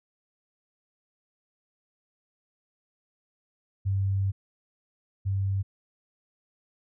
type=tone pair in turn; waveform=sine; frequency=97.5 / 97.5 Hz; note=G2 / G2; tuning=-9 / -9 cents; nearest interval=unison; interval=0 cents; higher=neither; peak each=-23 / -24 dBFS; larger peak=first; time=3.85-4.32 / 5.25-5.63 s; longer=first; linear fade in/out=20 ms; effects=none